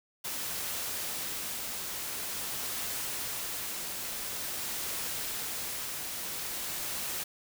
white noise with tremolo, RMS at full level -35 dBFS, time 0.24-7.24 s, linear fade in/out 10 ms, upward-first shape triangle, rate 0.47 Hz, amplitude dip 25%, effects none

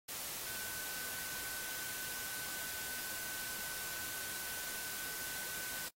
sine tone in noise, 1512 Hz, F#6, 37 cents sharp, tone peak -48 dBFS, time 0.46-5.87 s, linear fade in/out 10 ms, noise white, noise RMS -43 dBFS, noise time 0.08-5.89 s, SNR -8 dB, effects noise-tail reverb RT60 0.1 s tail -23 dB re dry + AAC 48 kbps

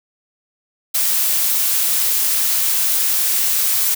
blue noise, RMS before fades -17 dBFS, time 0.94-3.95 s, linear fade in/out 10 ms, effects none

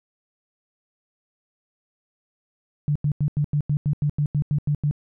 sine tone bursts, 146.83 Hz, D3, in tune, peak -18 dBFS, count 13, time 2.88-4.911 s, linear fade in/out 0 ms, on 75 ms, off 88 ms, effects none

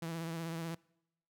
sawtooth tone with vibrato, 165.1 Hz, E3, 3 cents sharp, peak -34 dBFS, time 0.02-0.75 s, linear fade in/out 5 ms, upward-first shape triangle, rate 16 Hz, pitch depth 45 cents each way, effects noise-tail reverb RT60 0.8 s tail -24 dB re dry

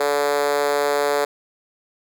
5% pulse tone with high-pass filter, 144.3 Hz, D3, 30 cents flat, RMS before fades -20 dBFS, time 0-1.25 s, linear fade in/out 5 ms, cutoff 480 Hz, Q 5, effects none

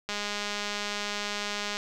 click train, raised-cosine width 0.2 ms, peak -15 dBFS, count 347, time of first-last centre 0.09-1.77 s, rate 206 Hz, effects none

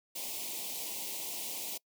white band-stop noise, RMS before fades -39 dBFS, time 0.15-1.78 s, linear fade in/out 10 ms, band 970 to 2200 Hz, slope 48 dB/octave, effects noise-tail reverb RT60 0.1 s tail -25 dB re dry + high-pass 200 Hz 12 dB/octave

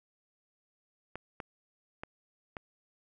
clicks, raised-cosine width 0.5 ms, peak -24 dBFS, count 4, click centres 1.156 / 1.402 / 2.035 / 2.568 s, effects none

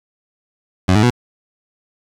20% pulse tone with pitch steps, 92.5 / 106.25 / 122.05 Hz, F#2 / G#2 / B2, 0 / +40 / -20 cents, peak -5 dBFS, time 0.88-1.105 s, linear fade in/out 10 ms, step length 75 ms, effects low-pass 7000 Hz 12 dB/octave + 7-bit

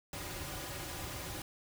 pink noise with comb filter, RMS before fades -42 dBFS, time 0.13-1.42 s, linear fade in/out 2 ms, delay 4.5 ms, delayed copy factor -0.7, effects none

